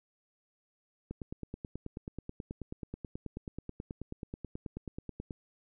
click train, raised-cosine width 3 ms, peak -26 dBFS, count 40, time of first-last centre 1.11-5.308 s, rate 9.29 Hz, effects none

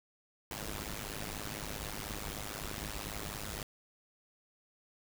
pink noise with amplitude modulation, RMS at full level -37 dBFS, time 0.51-3.63 s, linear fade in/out 2 ms, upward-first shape sine, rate 104 Hz, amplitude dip 95%, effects none

